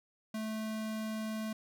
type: tone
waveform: square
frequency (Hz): 218.2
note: A3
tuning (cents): -14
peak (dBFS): -36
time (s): 0.34-1.53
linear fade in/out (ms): 5
effects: none